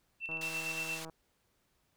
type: tone with tremolo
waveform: sine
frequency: 2685 Hz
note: E7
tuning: 31 cents sharp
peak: -34 dBFS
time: 0.2-1.01 s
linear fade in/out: 50 ms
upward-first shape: square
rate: 8.7 Hz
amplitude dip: 50%
type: click train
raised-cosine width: 1 ms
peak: -34 dBFS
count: 131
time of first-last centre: 0.29-1.097 s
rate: 161 Hz
type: band-pass noise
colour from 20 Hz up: white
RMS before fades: -45 dBFS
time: 0.41-1.05 s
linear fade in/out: 2 ms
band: 990 to 7400 Hz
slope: 12 dB/octave
effects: pink hiss -75 dBFS RMS until 1.96 s